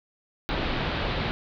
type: low-pass noise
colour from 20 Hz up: pink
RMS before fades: -28 dBFS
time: 0.49-1.31 s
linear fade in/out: 0 ms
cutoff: 4200 Hz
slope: 48 dB/octave
effects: none